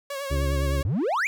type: tone with vibrato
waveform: sawtooth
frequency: 554.4 Hz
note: C#5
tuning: in tune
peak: -26 dBFS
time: 0.1-0.83 s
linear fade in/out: 5 ms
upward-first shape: triangle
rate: 9.8 Hz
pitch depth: 61 cents each way
type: harmonic tone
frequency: 68.7 Hz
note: C#2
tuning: 15 cents flat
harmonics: 1 / 2 / 4 / 5 / 6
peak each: -23 / -29 / -35 / -37 / -39 dBFS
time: 0.3-0.83 s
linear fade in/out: 20 ms
type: exponential sweep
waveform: triangle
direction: up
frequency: 82.41 to 2489 Hz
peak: -20 dBFS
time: 0.85-1.27 s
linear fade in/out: 0 ms
effects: none